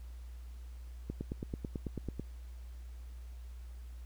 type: click train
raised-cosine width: 3 ms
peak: -24 dBFS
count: 11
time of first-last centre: 1.1-2.196 s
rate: 9.12 Hz
effects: added 60 Hz sine -44 dBFS peak until 4.05 s + pink hiss -65 dBFS RMS until 4.05 s